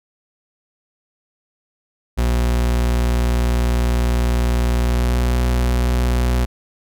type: tone with pitch glide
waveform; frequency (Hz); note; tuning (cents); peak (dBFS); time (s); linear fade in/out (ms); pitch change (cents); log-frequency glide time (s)
40% pulse; 60 to 61.15; B1 to B1; -49 to -16; -14; 2.17-6.46; 20; +33; 4.85-5.21
effects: none